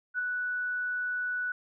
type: tone with ADSR envelope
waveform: sine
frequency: 1480 Hz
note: F#6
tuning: in tune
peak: -26 dBFS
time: 0.14-1.52 s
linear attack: 46 ms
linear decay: 12 ms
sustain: -3 dB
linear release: 3 ms
effects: none